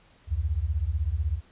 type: beating tone pair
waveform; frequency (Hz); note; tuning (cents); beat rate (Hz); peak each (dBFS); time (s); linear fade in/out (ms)
sine; 68.2 / 84.2; C#2 / E2; -28 / +37; 16; -27; 0.27-1.41; 50
effects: pink hiss -59 dBFS RMS until 1.51 s + resampled to 8000 Hz